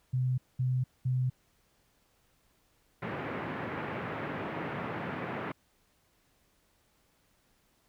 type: tone bursts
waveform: sine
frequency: 127.6 Hz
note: C3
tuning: 43 cents flat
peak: -26 dBFS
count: 3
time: 0.13-1.3 s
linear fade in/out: 10 ms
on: 250 ms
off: 210 ms
type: band-pass noise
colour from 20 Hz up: pink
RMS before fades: -37 dBFS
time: 3.02-5.52 s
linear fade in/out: 5 ms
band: 120 to 2200 Hz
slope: 24 dB/octave
effects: pink hiss -70 dBFS RMS until 7.88 s